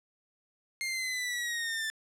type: linear sweep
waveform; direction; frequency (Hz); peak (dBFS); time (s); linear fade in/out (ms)
sawtooth; down; 2126 to 1760; -28; 0.81-1.9; 0
effects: low-pass 11000 Hz 12 dB/octave